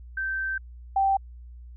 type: tone pair in turn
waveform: sine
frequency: 1555 / 780.4 Hz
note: G6 / G5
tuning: -14 / -8 cents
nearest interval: octave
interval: 1194 cents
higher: first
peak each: -26 / -19 dBFS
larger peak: second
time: 0.17-0.58 / 0.96-1.17 s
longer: first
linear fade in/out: 5 ms
effects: added 60 Hz sine -41 dBFS peak until 1.76 s